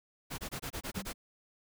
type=noise bursts; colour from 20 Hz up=pink; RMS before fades=-39 dBFS; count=8; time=0.3-1.132 s; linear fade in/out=20 ms; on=83 ms; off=24 ms
type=tone with exponential decay; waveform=sine; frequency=194.3 Hz; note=G3; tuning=15 cents flat; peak=-31 dBFS; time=0.97-1.14 s; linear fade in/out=0 ms; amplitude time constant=35 ms
effects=none